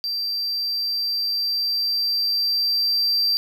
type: tone with level ramp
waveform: triangle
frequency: 4699 Hz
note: D8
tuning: in tune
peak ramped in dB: -22 to -16 dBFS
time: 0.04-3.37 s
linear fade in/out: 0 ms
effects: none